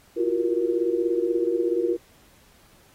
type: tone cluster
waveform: sine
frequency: 339.1 / 355.7 / 380 / 472.2 Hz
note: E4 / F4 / F#4 / A#4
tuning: +49 / +32 / +46 / +22 cents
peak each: -26 / -25 / -30 / -26 dBFS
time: 0.16-1.97 s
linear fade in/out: 20 ms
effects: pink hiss -57 dBFS RMS until 2.94 s + AAC 48 kbps